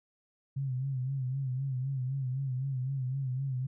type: tone with vibrato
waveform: sine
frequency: 132 Hz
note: C3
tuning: 16 cents sharp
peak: -30 dBFS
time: 0.56-3.67 s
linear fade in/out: 10 ms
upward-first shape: sine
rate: 3.9 Hz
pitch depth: 82 cents each way
effects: none